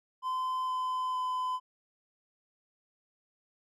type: tone with pitch steps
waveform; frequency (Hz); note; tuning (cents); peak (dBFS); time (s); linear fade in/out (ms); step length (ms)
triangle; 1026 / 1020.1 / 1014.2; C6 / C6 / B5; -34 / -44 / +46; -28; 0.22-1.6; 50; 460
effects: none